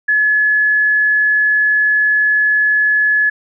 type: tone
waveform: sine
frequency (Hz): 1706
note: G#6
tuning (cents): +46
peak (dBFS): -10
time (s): 0.08-3.3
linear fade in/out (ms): 10
effects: none